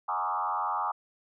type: tone with frequency modulation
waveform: sine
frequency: 1018 Hz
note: C6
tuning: 48 cents flat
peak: -27 dBFS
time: 0.08-0.92 s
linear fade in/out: 10 ms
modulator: 89.9 Hz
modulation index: 2.9
effects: none